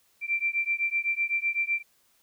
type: beating tone pair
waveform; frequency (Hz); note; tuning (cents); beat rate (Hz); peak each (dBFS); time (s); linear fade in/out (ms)
sine; 2349 / 2356.9; D7 / D7; 0 / +6; 7.9; -28; 0.21-1.83; 50
effects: white hiss -66 dBFS RMS until 2.22 s